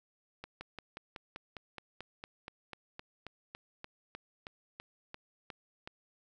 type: slowing click train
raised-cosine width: 0.3 ms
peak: -27 dBFS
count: 22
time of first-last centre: 0.44-5.875 s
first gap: 170 ms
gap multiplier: 1.04
effects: none